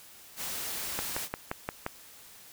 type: noise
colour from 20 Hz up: white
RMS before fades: -36 dBFS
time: 0.36-1.29 s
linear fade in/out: 50 ms
type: click train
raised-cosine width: 0.5 ms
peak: -16 dBFS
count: 6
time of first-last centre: 0.99-1.864 s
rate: 5.72 Hz
effects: white hiss -52 dBFS RMS until 2.52 s